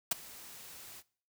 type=noise with ADSR envelope; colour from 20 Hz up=white; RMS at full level=-26 dBFS; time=0.11-1.03 s; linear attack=7 ms; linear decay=15 ms; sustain=-24 dB; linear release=46 ms; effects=noise-tail reverb RT60 0.5 s tail -22 dB re dry